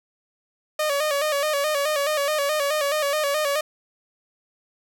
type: tone with vibrato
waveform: sawtooth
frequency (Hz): 588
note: D5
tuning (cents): +2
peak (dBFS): -17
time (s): 0.79-3.61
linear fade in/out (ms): 5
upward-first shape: square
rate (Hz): 4.7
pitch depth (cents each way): 70
effects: none